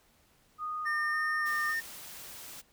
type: tone with vibrato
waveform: sine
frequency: 1221 Hz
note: D#6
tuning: 33 cents flat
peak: -33 dBFS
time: 0.58-1.75 s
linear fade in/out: 50 ms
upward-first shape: square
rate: 1.8 Hz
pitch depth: 20 cents each way
type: tone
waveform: triangle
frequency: 1820 Hz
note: A#6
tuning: 42 cents flat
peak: -28 dBFS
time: 0.85-1.81 s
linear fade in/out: 20 ms
type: noise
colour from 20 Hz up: white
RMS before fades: -46 dBFS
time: 1.45-2.62 s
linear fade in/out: 20 ms
effects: pink hiss -66 dBFS RMS until 2.72 s